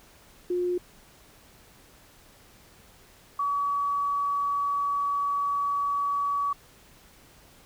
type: tone pair in turn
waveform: sine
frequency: 356.7 / 1136.7 Hz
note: F4 / C#6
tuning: +37 / +43 cents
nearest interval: octave + minor sixth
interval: 2006 cents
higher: second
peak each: -24 dBFS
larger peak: neither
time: 0.5-0.78 / 3.39-6.53 s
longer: second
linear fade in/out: 5 ms
effects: pink hiss -55 dBFS RMS until 7.65 s